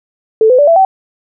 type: tone with pitch steps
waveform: sine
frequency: 440 / 505.4 / 580.6 / 666.9 / 766.1 Hz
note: A4 / B4 / D5 / E5 / G5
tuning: 0 / +40 / -20 / +20 / -40 cents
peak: -4 dBFS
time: 0.41-0.85 s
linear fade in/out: 2 ms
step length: 88 ms
effects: none